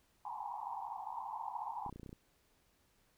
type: band-pass noise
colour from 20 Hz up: white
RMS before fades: -43 dBFS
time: 0.25-1.9 s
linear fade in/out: 5 ms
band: 780 to 1000 Hz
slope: 96 dB/octave
type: clicks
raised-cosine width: 3 ms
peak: -36 dBFS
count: 9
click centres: 1.863 / 1.894 / 1.927 / 1.96 / 1.997 / 2.032 / 2.062 / 2.093 / 2.129 s
effects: pink hiss -73 dBFS RMS until 3.17 s